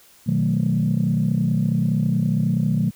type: chord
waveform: sine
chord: B dominant seventh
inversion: none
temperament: equal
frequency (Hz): 123.47 / 155.56 / 185 / 220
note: B2 / D#3 / F#3 / A3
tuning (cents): 0 / 0 / 0 / 0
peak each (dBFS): -23 / -21 / -22 / -23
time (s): 0.26-2.91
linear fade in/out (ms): 20
effects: tanh soft clip ceiling -10 dBFS + white hiss -52 dBFS RMS until 2.95 s